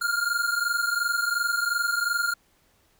square tone pair together, 1396.9 / 1419.7 Hz, F6 / F6, 0 / +28 cents, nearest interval unison, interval 28 cents, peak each -27 dBFS, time 0.01-2.34 s, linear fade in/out 10 ms, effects pink hiss -64 dBFS RMS until 2.99 s

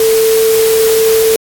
sine tone in noise, 445.5 Hz, A4, 22 cents sharp, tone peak -7 dBFS, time 0-1.36 s, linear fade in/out 2 ms, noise white, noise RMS -18 dBFS, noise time 0-1.36 s, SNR +8 dB, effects AAC 64 kbps

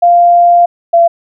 sine tone pair in turn, 696 / 680.1 Hz, F5 / F5, -6 / -46 cents, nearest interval unison, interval 40 cents, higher first, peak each -3 dBFS, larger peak neither, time 0.02-0.66 / 0.93-1.08 s, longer first, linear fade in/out 10 ms, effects none

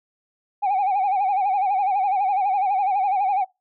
sine tone with vibrato, 784 Hz, G5, in tune, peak -16 dBFS, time 0.62-3.45 s, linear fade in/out 20 ms, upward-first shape sine, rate 12 Hz, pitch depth 100 cents each way, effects noise-tail reverb RT60 0.2 s tail -24 dB re dry + tanh soft clip ceiling -16 dBFS

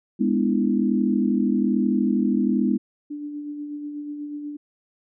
sine chord, E dominant seventh, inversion first, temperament just, 206 / 247.2 / 296.7 / 329.6 Hz, G#3 / B3 / D4 / E4, -14 / +2 / +18 / 0 cents, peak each -22 / -22 / -27 / -26 dBFS, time 0.19-2.78 s, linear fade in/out 20 ms
sine tone with tremolo, 293.7 Hz, D4, in tune, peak -28 dBFS, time 3.1-4.57 s, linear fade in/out 10 ms, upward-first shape sine, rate 8.2 Hz, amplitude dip 35%
effects none

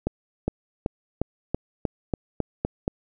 accelerating click train, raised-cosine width 2 ms, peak -10 dBFS, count 10, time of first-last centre 0.07-2.879 s, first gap 410 ms, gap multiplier 0.93, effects none

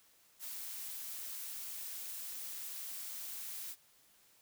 blue noise with amplitude modulation, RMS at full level -43 dBFS, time 0.39-3.76 s, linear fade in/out 50 ms, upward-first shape sine, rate 195 Hz, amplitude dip 25%, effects white hiss -67 dBFS RMS until 4.41 s

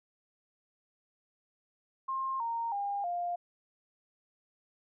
sine tone with pitch steps, 1063 / 925.4 / 805.6 / 701.3 Hz, C6 / A#5 / G5 / F5, +27 / -13 / +47 / +7 cents, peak -31 dBFS, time 2.08-3.36 s, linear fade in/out 10 ms, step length 320 ms, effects none

